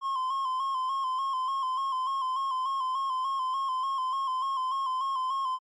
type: tone with vibrato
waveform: triangle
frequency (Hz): 1056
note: C6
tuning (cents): +16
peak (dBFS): -25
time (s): 0.01-5.59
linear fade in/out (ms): 50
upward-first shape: square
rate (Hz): 3.4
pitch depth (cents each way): 43
effects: MP3 48 kbps